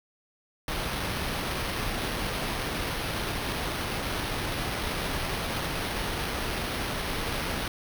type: noise with sample-and-hold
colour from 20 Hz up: pink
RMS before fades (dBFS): -31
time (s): 0.68-7.68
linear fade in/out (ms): 2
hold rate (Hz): 7350
effects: none

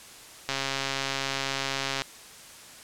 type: click train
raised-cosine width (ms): 0.2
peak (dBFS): -11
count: 209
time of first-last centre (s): 0.49-2.019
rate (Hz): 136
effects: white hiss -47 dBFS RMS until 2.83 s + low-pass 10000 Hz 12 dB/octave

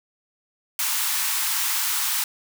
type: high-pass noise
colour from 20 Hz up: white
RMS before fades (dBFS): -24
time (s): 0.79-2.24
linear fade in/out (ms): 2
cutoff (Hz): 820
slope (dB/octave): 96
effects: none

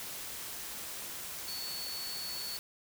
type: tone in noise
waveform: sine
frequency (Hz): 4435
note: C#8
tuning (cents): 0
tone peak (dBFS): -39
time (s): 1.48-2.57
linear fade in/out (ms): 0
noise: white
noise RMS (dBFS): -42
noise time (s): 0-2.59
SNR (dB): 0
effects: none

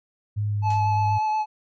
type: tone with pitch glide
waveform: sine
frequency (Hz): 104.4 to 103.14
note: G#2 to G#2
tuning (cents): +10 to -11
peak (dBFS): -22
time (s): 0.36-1.19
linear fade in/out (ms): 20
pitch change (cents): -21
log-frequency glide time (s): 0.48-0.57
type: tone with vibrato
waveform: triangle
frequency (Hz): 861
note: A5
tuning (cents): -38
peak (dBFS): -19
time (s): 0.62-1.46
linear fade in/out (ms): 50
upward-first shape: sine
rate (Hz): 8.4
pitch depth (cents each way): 16
type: noise with exponential decay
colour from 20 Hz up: white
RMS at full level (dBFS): -38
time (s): 0.7-0.93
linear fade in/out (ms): 5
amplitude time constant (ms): 48
effects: resampled to 16000 Hz

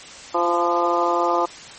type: harmonic tone with a mistuned harmonic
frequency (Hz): 173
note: F3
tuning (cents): -16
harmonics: 2 / 3 / 4 / 5 / 6 / 7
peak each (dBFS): -24 / -24 / -24 / -24 / -24 / -24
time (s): 0.34-1.46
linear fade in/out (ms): 10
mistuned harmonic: 6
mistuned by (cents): -21
effects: white hiss -39 dBFS RMS until 1.78 s + MP3 32 kbps

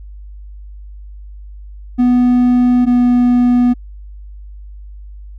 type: tone pair in turn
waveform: triangle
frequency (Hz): 246.9 / 245.1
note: B3 / B3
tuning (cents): 0 / -13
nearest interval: unison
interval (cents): 13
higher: first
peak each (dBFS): -6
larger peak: neither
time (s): 1.98-2.86 / 2.86-3.74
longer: neither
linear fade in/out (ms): 20
effects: added 50 Hz sine -30 dBFS peak until 5.38 s

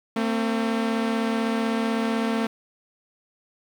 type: tone pair together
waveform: sawtooth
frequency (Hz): 225.7 / 261.6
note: A3 / C4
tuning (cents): +44 / 0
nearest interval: minor third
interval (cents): 256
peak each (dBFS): -19 / -25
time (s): 0.16-2.47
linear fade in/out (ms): 5
effects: low-pass 4000 Hz 12 dB/octave + 8-bit

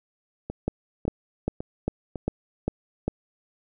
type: two click trains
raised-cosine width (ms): 2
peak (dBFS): -18 / -11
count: 4 / 7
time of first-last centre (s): 0.5-2.157 / 0.68-3.08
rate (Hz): 1.81 / 2.5
effects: none

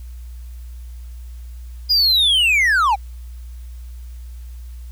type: linear sweep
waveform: triangle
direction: down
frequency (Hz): 4978 to 743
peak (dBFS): -11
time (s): 1.89-2.96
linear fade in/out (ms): 20
effects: added 60 Hz sine -31 dBFS peak until 4.91 s + white hiss -54 dBFS RMS until 4.91 s

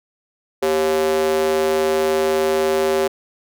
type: tone with high-pass filter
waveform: square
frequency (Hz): 78.2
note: D#2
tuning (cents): +9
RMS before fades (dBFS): -18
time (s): 0.62-3.08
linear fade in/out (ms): 10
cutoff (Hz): 440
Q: 5.1
effects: none

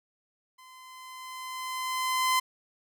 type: tone with level ramp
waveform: sawtooth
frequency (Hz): 1029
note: C6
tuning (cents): -29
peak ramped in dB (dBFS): -47 to -18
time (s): 0.58-2.4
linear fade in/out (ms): 10
effects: none

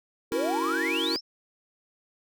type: exponential sweep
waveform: sine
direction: up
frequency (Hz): 420.6 to 5588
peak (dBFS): -27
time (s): 0.31-1.21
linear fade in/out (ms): 50
type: chord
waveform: square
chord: F# dominant seventh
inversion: second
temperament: equal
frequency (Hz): 277.2 / 329.6 / 370 / 466.2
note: C#4 / E4 / F#4 / A#4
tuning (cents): 0 / 0 / 0 / 0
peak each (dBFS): -36 / -31 / -35 / -35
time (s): 0.32-1.16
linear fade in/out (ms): 0
effects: none

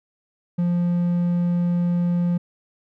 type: tone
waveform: triangle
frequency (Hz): 174.61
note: F3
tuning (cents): 0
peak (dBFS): -16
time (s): 0.58-2.38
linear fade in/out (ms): 10
effects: none

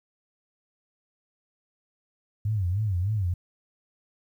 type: tone with vibrato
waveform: sine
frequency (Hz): 98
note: G2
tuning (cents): 0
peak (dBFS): -23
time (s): 2.45-3.34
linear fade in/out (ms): 5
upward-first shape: sine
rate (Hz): 3.3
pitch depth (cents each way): 200
effects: 10-bit

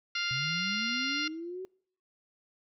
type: harmonic tone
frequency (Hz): 698.5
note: F5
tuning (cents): 0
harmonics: 2 / 3 / 4 / 5 / 6 / 7 / 8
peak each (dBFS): -36 / -36 / -35 / -42 / -37 / -42 / -42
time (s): 0.15-1.28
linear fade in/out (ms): 5
type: linear sweep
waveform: sine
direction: up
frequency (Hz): 124 to 380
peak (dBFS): -36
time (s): 0.31-1.65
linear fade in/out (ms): 0
effects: noise-tail reverb RT60 0.6 s tail -26 dB re dry

